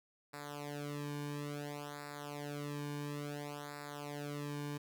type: tone with flanger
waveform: sawtooth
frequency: 145.6 Hz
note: D3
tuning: 15 cents flat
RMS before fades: -43 dBFS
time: 0.33-4.78 s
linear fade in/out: 10 ms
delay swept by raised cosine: 0.32 to 1.52 ms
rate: 0.58 Hz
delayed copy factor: -0.95
effects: 12-bit